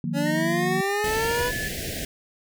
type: chord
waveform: sine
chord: Eb suspended second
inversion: none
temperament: equal with one note detuned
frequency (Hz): 155.56 / 179.21 / 233.1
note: Eb3 / F3 / Bb3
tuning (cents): 0 / +45 / 0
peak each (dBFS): -29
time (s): 0.04-0.81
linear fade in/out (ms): 2
type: linear sweep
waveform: 25% pulse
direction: up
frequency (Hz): 277.2 to 498.8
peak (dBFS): -20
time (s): 0.13-1.52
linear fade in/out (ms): 50
type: tone with pitch glide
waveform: sine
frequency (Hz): 1853 to 1728.9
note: A#6 to A6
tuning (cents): -11 to -31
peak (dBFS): -29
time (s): 0.25-1.69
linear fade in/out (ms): 20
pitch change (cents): -120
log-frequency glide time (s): 0.6-1.43
type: band-stop noise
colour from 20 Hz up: pink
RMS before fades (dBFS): -31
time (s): 1.04-2.05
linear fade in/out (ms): 2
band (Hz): 730 to 1600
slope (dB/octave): 96
effects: none